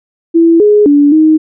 sine tone with pitch steps, 332.5 / 417.5 / 288.7 / 312.9 Hz, E4 / G#4 / D4 / D#4, +15 / +9 / -30 / +10 cents, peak -3 dBFS, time 0.34-1.38 s, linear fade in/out 20 ms, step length 260 ms, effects none

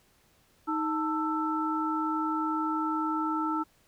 sine tone cluster, 313.5 / 891 / 1325 Hz, D#4 / A5 / E6, +13 / +22 / +9 cents, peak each -30 / -33 / -31 dBFS, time 0.67-3.64 s, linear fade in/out 20 ms, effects pink hiss -65 dBFS RMS until 3.87 s

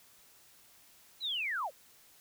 sine linear sweep, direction down, 4111 to 466.2 Hz, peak -32 dBFS, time 1.2-1.71 s, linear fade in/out 50 ms, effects white hiss -61 dBFS RMS until 2.2 s

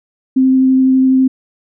sine tone with vibrato, 261.6 Hz, C4, in tune, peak -7 dBFS, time 0.36-1.28 s, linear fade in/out 10 ms, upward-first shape triangle, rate 12 Hz, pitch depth 10 cents each way, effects none

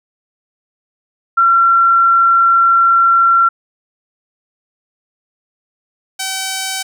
sine / 5% pulse tone pair in turn, 1363 / 765 Hz, F6 / G5, -43 / -42 cents, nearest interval minor seventh, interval 999 cents, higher first, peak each -7 dBFS, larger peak neither, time 1.37-3.49 / 6.19-6.83 s, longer first, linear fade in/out 10 ms, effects none

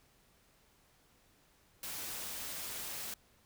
white noise, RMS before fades -42 dBFS, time 1.83-3.14 s, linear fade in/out 2 ms, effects pink hiss -68 dBFS RMS until 3.45 s

